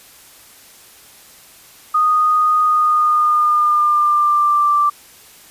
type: tone with pitch glide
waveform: sine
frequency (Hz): 1238 to 1174.6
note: D#6 to D6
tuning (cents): -9 to 0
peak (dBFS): -11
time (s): 1.94-4.9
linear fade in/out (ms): 10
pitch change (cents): -91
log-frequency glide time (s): 2.63-4.75
effects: white hiss -44 dBFS RMS until 5.5 s + resampled to 32000 Hz